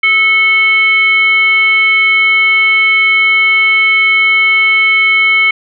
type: tone with frequency modulation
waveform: sine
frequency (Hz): 2200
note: C#7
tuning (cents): -14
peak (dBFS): -6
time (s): 0.03-5.51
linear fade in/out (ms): 5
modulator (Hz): 899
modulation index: 0.5
effects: none